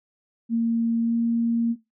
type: tone with pitch glide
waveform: sine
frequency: 230.3 to 232.2 Hz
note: A#3 to A#3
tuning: -21 to -7 cents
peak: -19 dBFS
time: 0.49-1.76 s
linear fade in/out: 50 ms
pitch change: +14 cents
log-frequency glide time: 1.01-1.15 s
effects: noise-tail reverb RT60 0.2 s tail -17 dB re dry